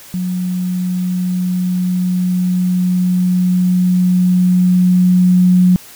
sine tone with level ramp, 181.4 Hz, F#3, 34 cents flat, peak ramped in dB -16 to -6 dBFS, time 0.14-5.76 s, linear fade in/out 0 ms, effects white hiss -38 dBFS RMS until 5.95 s

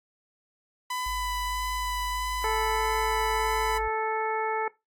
sawtooth tone with vibrato, 999 Hz, B5, 20 cents sharp, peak -26 dBFS, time 0.9-3.78 s, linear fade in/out 5 ms, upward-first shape sine, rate 1.6 Hz, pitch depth 9 cents each way
sine tone, 53 Hz, G#1, 36 cents sharp, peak -34 dBFS, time 1.06-3.88 s, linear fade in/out 5 ms
harmonic tone, 439 Hz, A4, 4 cents flat, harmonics 1 / 2 / 3 / 4 / 5, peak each -30 / -29 / -34 / -37 / -37 dBFS, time 2.44-4.68 s, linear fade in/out 2 ms
effects noise-tail reverb RT60 0.2 s tail -19 dB re dry + AAC 64 kbps

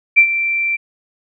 sine tone with ADSR envelope, 2349 Hz, D7, in tune, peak -3 dBFS, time 0.16-0.77 s, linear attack 23 ms, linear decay 78 ms, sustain -12 dB, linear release 19 ms, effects none

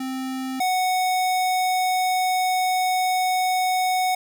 square tone pair in turn, 261.6 / 739.9 Hz, C4 / F#5, 0 / 0 cents, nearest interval octave + tritone, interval 1800 cents, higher second, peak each -27 / -20 dBFS, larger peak second, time 0-0.6 / 0.6-4.15 s, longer second, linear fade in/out 5 ms, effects none

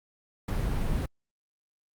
brown noise, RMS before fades -28 dBFS, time 0.48-1.06 s, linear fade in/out 5 ms, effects Opus 48 kbps

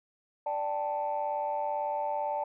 sine chord, D suspended fourth, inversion none, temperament just, 587.3 / 783.1 / 881 Hz, D5 / G5 / A5, 0 / -2 / +2 cents, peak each -33 / -35 / -31 dBFS, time 0.46-2.44 s, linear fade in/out 5 ms, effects tanh soft clip ceiling -22 dBFS

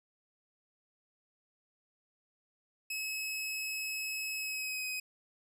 sawtooth tone with pitch glide, 2574 to 2521 Hz, E7 to D#7, -42 to +22 cents, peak -32 dBFS, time 2.9-5 s, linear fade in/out 5 ms, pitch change -36 cents, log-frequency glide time 4.37-4.85 s, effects none

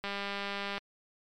click train, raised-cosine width 0.3 ms, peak -20 dBFS, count 149, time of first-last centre 0.04-0.78 s, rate 200 Hz, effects MP3 96 kbps

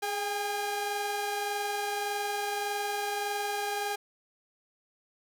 sawtooth tone pair together, 414.7 / 807.7 Hz, G#4 / G#5, -3 / -48 cents, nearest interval octave, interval 1155 cents, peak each -31 / -28 dBFS, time 0.02-3.96 s, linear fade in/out 10 ms, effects none

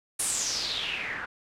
white noise with low-pass filter sweep, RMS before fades -31 dBFS, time 0.19-1.26 s, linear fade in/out 10 ms, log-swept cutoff 10000 to 1500 Hz, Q 5.6, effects none

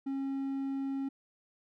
triangle tone, 272 Hz, C#4, 33 cents flat, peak -30 dBFS, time 0.06-1.09 s, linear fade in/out 10 ms, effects none

